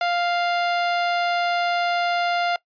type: tone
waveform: sawtooth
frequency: 698.5 Hz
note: F5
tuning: in tune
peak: -16 dBFS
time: 0.01-2.56 s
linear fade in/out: 2 ms
effects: noise-tail reverb RT60 0.1 s tail -21 dB re dry + resampled to 11025 Hz